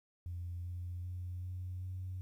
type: tone with pitch steps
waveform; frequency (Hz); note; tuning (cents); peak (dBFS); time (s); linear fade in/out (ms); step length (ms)
sine; 87.31 / 88.53 / 89.76 / 91.02 / 92.29; F2 / F2 / F2 / F#2 / F#2; 0 / +24 / +48 / -28 / -4; -38; 0.26-2.21; 0; 390
effects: tanh soft clip ceiling -34 dBFS + 12-bit